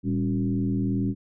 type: tone with frequency modulation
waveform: sine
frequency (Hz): 196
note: G3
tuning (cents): 0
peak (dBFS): -22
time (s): 0.03-1.15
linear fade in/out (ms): 50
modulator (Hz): 82.1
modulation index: 1.3
effects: none